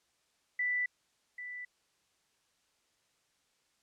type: tone with echo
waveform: sine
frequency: 1980 Hz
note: B6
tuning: 4 cents sharp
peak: -29 dBFS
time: 0.59-0.86 s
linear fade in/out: 5 ms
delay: 790 ms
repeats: 1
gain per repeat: -11 dB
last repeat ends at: 1.65 s
effects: white hiss -74 dBFS RMS until 3.82 s + low-pass 8000 Hz 12 dB/octave